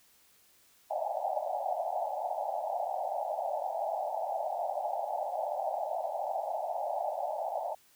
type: band-pass noise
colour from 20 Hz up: white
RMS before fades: -34 dBFS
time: 0.9-7.75 s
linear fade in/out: 10 ms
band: 580 to 850 Hz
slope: 96 dB/octave
effects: white hiss -64 dBFS RMS until 7.95 s